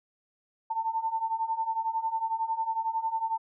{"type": "beating tone pair", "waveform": "sine", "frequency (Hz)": [890, 901], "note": ["A5", "A5"], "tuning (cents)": [20, 41], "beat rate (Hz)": 11, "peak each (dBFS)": [-32, -29], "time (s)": [0.7, 3.38], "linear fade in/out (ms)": 10, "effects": []}